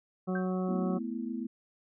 harmonic tone, 185 Hz, F#3, in tune, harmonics 1 / 2 / 3 / 4 / 6 / 7, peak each -30 / -36 / -40 / -42 / -46 / -47 dBFS, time 0.27-0.99 s, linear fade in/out 20 ms
sine tone with exponential decay, 1566 Hz, G6, 2 cents flat, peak -33 dBFS, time 0.35-0.52 s, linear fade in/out 5 ms, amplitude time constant 36 ms
sine chord, A suspended second, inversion none, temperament equal, 220 / 246.9 / 329.6 Hz, A3 / B3 / E4, 0 / 0 / 0 cents, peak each -37 / -36 / -40 dBFS, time 0.68-1.47 s, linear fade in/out 10 ms
effects none

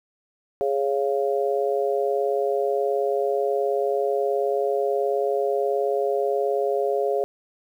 harmonic tone, 138.59 Hz, C#3, in tune, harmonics 3 / 4 / 5, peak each -23 / -25 / -27 dBFS, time 0.61-7.24 s, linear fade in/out 0 ms, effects 9-bit

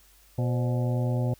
harmonic tone with a mistuned harmonic, 122 Hz, B2, 21 cents flat, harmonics 1 / 2 / 3 / 4 / 5 / 6 / 7, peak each -24 / -33 / -38 / -36 / -38 / -43 / -44 dBFS, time 0.38-1.34 s, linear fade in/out 5 ms, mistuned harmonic 4, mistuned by +110 cents, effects added 50 Hz sine -59 dBFS peak until 1.39 s + white hiss -59 dBFS RMS until 1.39 s

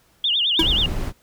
sine tone with vibrato, 3208 Hz, G7, 39 cents sharp, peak -17 dBFS, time 0.24-0.86 s, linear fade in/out 2 ms, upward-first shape sine, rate 9.4 Hz, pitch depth 230 cents each way
brown noise, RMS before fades -24 dBFS, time 0.58-1.13 s, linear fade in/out 50 ms
square tone with exponential decay, 324.2 Hz, E4, 29 cents flat, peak -14 dBFS, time 0.59-0.69 s, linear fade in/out 5 ms, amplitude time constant 21 ms
effects pink hiss -59 dBFS RMS until 1.22 s

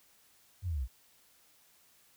sine linear sweep, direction down, 98 to 55 Hz, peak -31 dBFS, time 0.62-0.88 s, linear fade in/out 50 ms, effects white hiss -65 dBFS RMS until 2.16 s

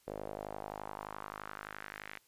sawtooth tone with band-pass filter sweep, 51.6 Hz, G#1, 10 cents flat, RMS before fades -45 dBFS, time 0.07-2.19 s, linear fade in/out 0 ms, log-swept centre 520 to 2100 Hz, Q 2.4, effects white hiss -69 dBFS RMS until 2.27 s + resampled to 32000 Hz

